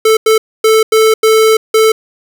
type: tone bursts at uneven times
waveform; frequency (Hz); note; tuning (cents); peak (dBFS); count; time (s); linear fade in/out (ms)
square; 440; A4; 0; -6; 6; 0.05-0.17 / 0.26-0.38 / 0.64-0.83 / 0.92-1.14 / 1.23-1.57 / 1.74-1.92; 5
effects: none